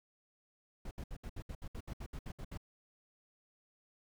brown noise bursts, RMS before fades -43 dBFS, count 14, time 0.85-2.575 s, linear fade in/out 5 ms, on 61 ms, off 67 ms, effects none

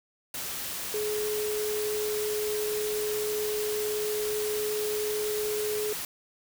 sine tone in noise, 423.3 Hz, G#4, 33 cents sharp, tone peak -28 dBFS, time 0.94-5.93 s, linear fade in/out 2 ms, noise white, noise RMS -35 dBFS, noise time 0.34-6.05 s, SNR +4 dB, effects none

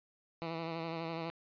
10% pulse tone with vibrato, 164.7 Hz, E3, 1 cent flat, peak -29 dBFS, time 0.42-1.3 s, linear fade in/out 0 ms, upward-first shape sine, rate 12 Hz, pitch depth 34 cents each way, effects resampled to 11025 Hz

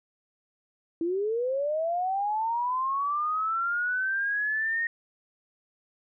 sine linear sweep, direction up, 323.8 to 1864.7 Hz, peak -25 dBFS, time 1.01-4.87 s, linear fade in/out 2 ms, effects none

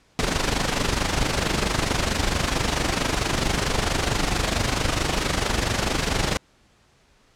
pink noise with amplitude modulation, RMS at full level -20 dBFS, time 0.19-6.37 s, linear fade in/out 0 ms, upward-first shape sine, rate 24.5 Hz, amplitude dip 65%, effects pink hiss -59 dBFS RMS until 7.35 s + low-pass 7000 Hz 12 dB/octave

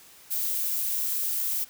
violet noise, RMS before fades -28 dBFS, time 0.3-1.65 s, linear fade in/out 20 ms, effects white hiss -52 dBFS RMS until 1.69 s

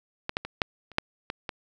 clicks, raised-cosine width 0.3 ms, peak -13 / -10 / -19 / -6 / -30 / -6 / -15 / -16 dBFS, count 8, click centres 0.294 / 0.369 / 0.45 / 0.618 / 0.917 / 0.984 / 1.301 / 1.492 s, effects none

